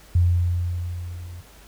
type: tone with level ramp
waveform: sine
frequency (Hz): 87.6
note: F2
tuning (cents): +6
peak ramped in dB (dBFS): -13 to -35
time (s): 0.15-1.41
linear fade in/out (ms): 5
effects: added 50 Hz sine -50 dBFS peak until 1.67 s + pink hiss -50 dBFS RMS until 1.67 s